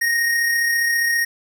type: tone with amplitude modulation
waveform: square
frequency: 1864 Hz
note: A#6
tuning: 1 cent flat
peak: -16 dBFS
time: 0.01-1.25 s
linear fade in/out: 10 ms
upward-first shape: sine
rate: 34.9 Hz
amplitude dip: 30%
effects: none